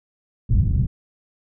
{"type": "low-pass noise", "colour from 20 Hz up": "white", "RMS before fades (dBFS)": -18, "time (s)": [0.49, 0.87], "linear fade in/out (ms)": 10, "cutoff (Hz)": 140, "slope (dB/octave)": 24, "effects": []}